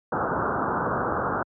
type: low-pass noise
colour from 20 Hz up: white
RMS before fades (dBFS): -26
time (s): 0.12-1.43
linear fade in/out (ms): 5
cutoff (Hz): 1500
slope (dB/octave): 96
effects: high-pass 80 Hz 12 dB/octave